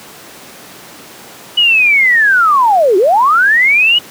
sine linear two-way sweep, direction down then up, 2960 to 350.3 to 2960 Hz, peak -6 dBFS, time 1.57-3.99 s, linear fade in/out 10 ms, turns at 2.97 s, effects pink hiss -34 dBFS RMS until 4.1 s + high-pass 200 Hz 12 dB/octave

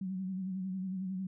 sine tone with vibrato, 188 Hz, F#3, 28 cents sharp, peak -34 dBFS, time 0.01-1.27 s, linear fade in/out 5 ms, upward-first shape sine, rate 11 Hz, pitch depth 50 cents each way, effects none

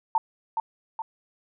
sine tone with echo, 897 Hz, A5, 33 cents sharp, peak -18 dBFS, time 0.15-0.18 s, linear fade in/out 2 ms, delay 420 ms, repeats 2, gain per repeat -5 dB, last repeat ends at 1.02 s, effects none

